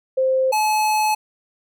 sine / square tone pair in turn, 523.3 / 857.6 Hz, C5 / A5, 0 / -45 cents, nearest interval major sixth, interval 855 cents, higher second, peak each -15 / -17 dBFS, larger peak first, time 0.17-0.52 / 0.52-1.15 s, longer second, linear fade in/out 10 ms, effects none

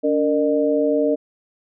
sine tone cluster, 285.8 / 460.7 / 607 Hz, D4 / A#4 / D#5, -47 / -20 / -43 cents, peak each -20 dBFS, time 0.03-1.16 s, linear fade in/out 20 ms, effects none

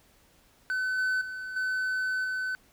triangle tone with level steps, 1514 Hz, F#6, 39 cents sharp, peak -25 / -23 / -33 / -25 / -27 dBFS, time 0.7-2.55 s, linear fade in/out 0 ms, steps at 0.98 / 1.21 / 1.56 / 2.24 s, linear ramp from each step 5 ms, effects pink hiss -62 dBFS RMS until 2.72 s

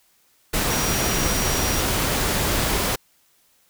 sine tone in noise, 5720 Hz, F8, 41 cents sharp, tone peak -29 dBFS, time 0.7-1.81 s, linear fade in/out 10 ms, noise pink, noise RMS -22 dBFS, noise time 0.53-2.96 s, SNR -10 dB, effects white hiss -61 dBFS RMS until 3.69 s

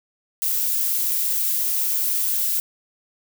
violet noise, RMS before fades -22 dBFS, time 0.42-2.6 s, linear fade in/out 0 ms, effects none

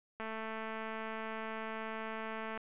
click train, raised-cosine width 0.5 ms, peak -27 dBFS, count 526, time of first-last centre 0.2-2.576 s, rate 221 Hz, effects resampled to 8000 Hz

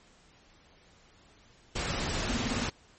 pink noise, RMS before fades -32 dBFS, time 1.75-2.7 s, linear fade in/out 10 ms
sine tone bursts, 239.5 Hz, A#3, 47 cents sharp, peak -29 dBFS, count 7, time 2.29-2.642 s, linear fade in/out 5 ms, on 28 ms, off 26 ms
effects pink hiss -60 dBFS RMS until 2.98 s + MP3 32 kbps

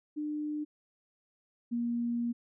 sine tone pair in turn, 300 / 236.9 Hz, D4 / A#3, +37 / +28 cents, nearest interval major third, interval 409 cents, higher first, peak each -32 / -29 dBFS, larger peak second, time 0.16-0.65 / 1.71-2.33 s, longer second, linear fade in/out 20 ms, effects none

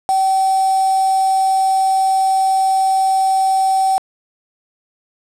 sine tone with quantisation, 767 Hz, G5, 38 cents flat, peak -12 dBFS, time 0.09-3.98 s, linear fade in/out 0 ms, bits 4, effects low-pass 10000 Hz 12 dB/octave

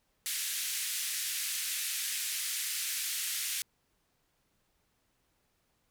white band-pass noise, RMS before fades -35 dBFS, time 0.26-3.62 s, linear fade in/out 0 ms, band 1800 to 13000 Hz, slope 24 dB/octave, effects pink hiss -75 dBFS RMS until 5.9 s

